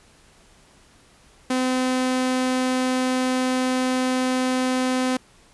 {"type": "tone", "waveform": "sawtooth", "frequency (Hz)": 256.1, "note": "C4", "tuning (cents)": -37, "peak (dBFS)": -16, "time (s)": [1.5, 5.17], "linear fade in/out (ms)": 5, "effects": ["pink hiss -54 dBFS RMS until 5.53 s", "resampled to 24000 Hz"]}